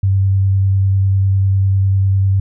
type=tone with vibrato; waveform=sine; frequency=96.9 Hz; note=G2; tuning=20 cents flat; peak=-10 dBFS; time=0.03-2.4 s; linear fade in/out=5 ms; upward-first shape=square; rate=10 Hz; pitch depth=9 cents each way; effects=none